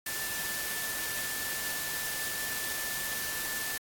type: tone in noise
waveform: sine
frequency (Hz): 1760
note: A6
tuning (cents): 0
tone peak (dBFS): -38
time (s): 0.06-3.78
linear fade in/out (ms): 5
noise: white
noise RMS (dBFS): -35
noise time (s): 0.06-3.78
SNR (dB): -6
effects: AAC 64 kbps